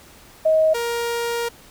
sine / sawtooth tone pair in turn, 632 / 470.1 Hz, D#5 / A#4, +27 / +15 cents, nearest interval perfect fourth, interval 512 cents, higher first, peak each -13 / -18 dBFS, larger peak first, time 0.45-0.74 / 0.74-1.49 s, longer second, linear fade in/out 10 ms, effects pink hiss -47 dBFS RMS until 1.7 s

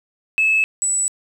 sine tone pair in turn, 2602 / 7897 Hz, E7 / B8, -23 / -1 cents, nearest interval octave + perfect fifth, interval 1922 cents, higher second, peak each -12 / -16 dBFS, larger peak first, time 0.38-0.64 / 0.82-1.08 s, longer neither, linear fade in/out 0 ms, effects tanh soft clip ceiling -10 dBFS + 8-bit

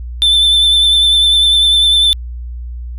triangle tone with vibrato, 3534 Hz, A7, 7 cents sharp, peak -6 dBFS, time 0.22-2.13 s, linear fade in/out 0 ms, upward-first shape triangle, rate 10 Hz, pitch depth 28 cents each way, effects added 60 Hz sine -22 dBFS peak until 2.98 s

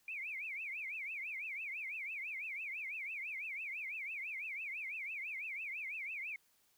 sine tone with vibrato, 2349 Hz, D7, in tune, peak -40 dBFS, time 0.08-6.36 s, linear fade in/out 2 ms, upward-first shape triangle, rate 6 Hz, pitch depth 250 cents each way, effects white hiss -73 dBFS RMS until 6.77 s

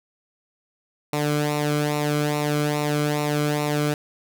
sawtooth tone with flanger, 148.3 Hz, D3, 17 cents sharp, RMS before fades -23 dBFS, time 1.13-3.94 s, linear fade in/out 2 ms, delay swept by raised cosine 0.62 to 1.12 ms, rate 2.4 Hz, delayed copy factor -0.7, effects none

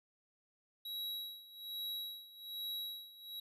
square tone with tremolo, 3872 Hz, B7, 35 cents flat, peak -39 dBFS, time 0.85-3.4 s, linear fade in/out 5 ms, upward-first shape sine, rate 1.2 Hz, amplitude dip 85%, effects resampled to 32000 Hz

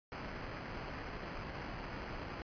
pink noise with sample-and-hold, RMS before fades -44 dBFS, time 0.12-2.42 s, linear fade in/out 0 ms, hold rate 3675 Hz, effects resampled to 11025 Hz

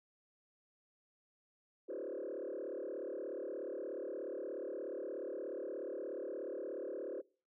sine tone with frequency modulation, 445.4 Hz, A4, 21 cents sharp, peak -38 dBFS, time 1.88-7.22 s, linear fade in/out 20 ms, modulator 36.8 Hz, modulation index 3.1, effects noise-tail reverb RT60 0.4 s tail -25 dB re dry + tanh soft clip ceiling -36 dBFS

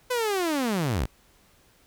sawtooth linear sweep, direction down, 510 to 45.76 Hz, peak -20 dBFS, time 0.1-1.06 s, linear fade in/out 10 ms, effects pink hiss -60 dBFS RMS until 1.86 s

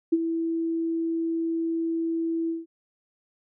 sine tone with ADSR envelope, 329.6 Hz, E4, in tune, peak -15 dBFS, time 0.12-2.66 s, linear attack 11 ms, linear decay 38 ms, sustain -9 dB, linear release 170 ms, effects none

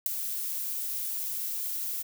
violet noise with ADSR envelope, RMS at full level -20 dBFS, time 0.06-2.03 s, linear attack 4 ms, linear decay 4 ms, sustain -13 dB, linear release 17 ms, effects none

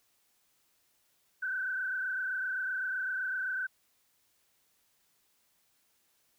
sine tone with frequency modulation, 1524 Hz, G6, 49 cents flat, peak -31 dBFS, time 1.42-3.67 s, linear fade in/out 10 ms, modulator 27.8 Hz, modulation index 1.7, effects white hiss -72 dBFS RMS until 6.38 s

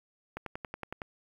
click train, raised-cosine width 0.5 ms, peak -22 dBFS, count 8, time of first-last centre 0.37-1.018 s, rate 10.8 Hz, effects 9-bit

